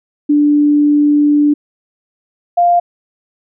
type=tone pair in turn; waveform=sine; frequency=293.7 / 698.5 Hz; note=D4 / F5; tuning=0 / 0 cents; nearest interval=octave + minor third; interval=1500 cents; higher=second; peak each=-7 dBFS; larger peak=neither; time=0.29-1.54 / 2.57-2.8 s; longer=first; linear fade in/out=10 ms; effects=none